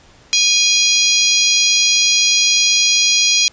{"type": "harmonic tone", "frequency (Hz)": 821, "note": "G#5", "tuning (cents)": -20, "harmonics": [3, 4, 5, 6, 7, 8], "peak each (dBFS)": [-18, -18, -18, -18, -18, -18], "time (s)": [0.33, 3.48], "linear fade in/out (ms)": 0, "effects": ["pink hiss -47 dBFS RMS until 3.52 s", "resampled to 16000 Hz"]}